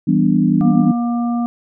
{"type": "chord", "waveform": "sine", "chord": "E minor seventh", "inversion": "none", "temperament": "equal", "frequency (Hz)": [164.81, 196, 246.9, 293.7], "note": ["E3", "G3", "B3", "D4"], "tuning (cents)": [0, 0, 0, 0], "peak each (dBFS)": [-17, -16, -16, -18], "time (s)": [0.07, 0.92], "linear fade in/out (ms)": 10}
{"type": "harmonic tone", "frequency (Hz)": 237.5, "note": "A#3", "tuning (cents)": 33, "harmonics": [1, 3, 5], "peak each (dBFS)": [-16, -26, -31], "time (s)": [0.61, 1.46], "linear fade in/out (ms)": 0}
{"effects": []}